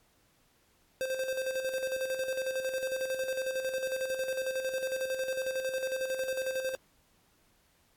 square tone with tremolo, 523.3 Hz, C5, in tune, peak -30 dBFS, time 1.01-6.75 s, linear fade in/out 0 ms, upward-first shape square, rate 11 Hz, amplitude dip 50%, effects pink hiss -68 dBFS RMS until 7.96 s + AAC 64 kbps

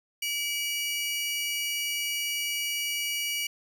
sawtooth tone pair together, 2302 / 2900 Hz, D7 / F#7, -35 / -35 cents, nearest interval major third, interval 400 cents, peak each -28 dBFS, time 0.22-3.47 s, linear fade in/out 5 ms, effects none

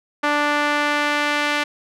sawtooth tone with band-pass filter sweep, 293.7 Hz, D4, in tune, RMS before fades -20 dBFS, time 0.23-1.64 s, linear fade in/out 10 ms, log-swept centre 1400 to 2200 Hz, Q 1.1, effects none

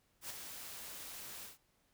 white noise with ADSR envelope, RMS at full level -42 dBFS, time 0.21-1.58 s, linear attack 92 ms, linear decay 6 ms, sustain -6 dB, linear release 150 ms, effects pink hiss -75 dBFS RMS until 1.93 s

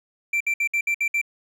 triangle tone bursts, 2349 Hz, D7, in tune, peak -18 dBFS, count 7, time 0.33-1.215 s, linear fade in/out 5 ms, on 75 ms, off 60 ms, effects none

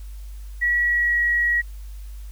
sine tone with pitch glide, 1928 to 1911.4 Hz, B6 to A#6, -42 to +43 cents, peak -17 dBFS, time 0.61-1.62 s, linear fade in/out 20 ms, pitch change -15 cents, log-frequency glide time 0.78-1.21 s, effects added 50 Hz sine -33 dBFS peak until 2.31 s + white hiss -54 dBFS RMS until 2.31 s

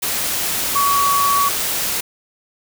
sine tone in noise, 1129 Hz, C#6, 31 cents sharp, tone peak -14 dBFS, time 0.75-1.49 s, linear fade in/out 10 ms, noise white, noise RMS -21 dBFS, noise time 0.02-2.01 s, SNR +4 dB, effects none

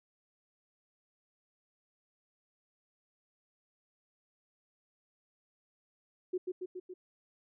sine tone with echo, 365.9 Hz, F#4, 19 cents flat, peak -30 dBFS, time 6.33-6.38 s, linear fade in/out 10 ms, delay 140 ms, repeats 4, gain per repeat -3 dB, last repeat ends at 6.94 s, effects none

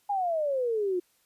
sine exponential sweep, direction down, 830.6 to 349.2 Hz, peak -25 dBFS, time 0.09-1 s, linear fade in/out 10 ms, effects white hiss -68 dBFS RMS until 1.25 s + resampled to 32000 Hz

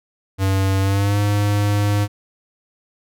square tone with pitch glide, 96.4 to 102.72 Hz, G2 to G#2, -28 to -19 cents, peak -16 dBFS, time 0.38-2.08 s, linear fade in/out 50 ms, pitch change +109 cents, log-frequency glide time 0.8-1.19 s, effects none

